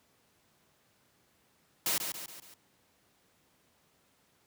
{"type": "noise with echo", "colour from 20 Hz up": "white", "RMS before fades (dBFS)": -30, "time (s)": [1.86, 1.98], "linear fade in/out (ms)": 2, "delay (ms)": 140, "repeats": 4, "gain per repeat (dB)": -6, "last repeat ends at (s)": 2.54, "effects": ["pink hiss -69 dBFS RMS until 4.46 s", "high-pass 100 Hz 12 dB/octave"]}